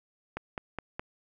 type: click train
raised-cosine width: 0.5 ms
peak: -19 dBFS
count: 4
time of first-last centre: 0.37-0.995 s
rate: 4.8 Hz
effects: none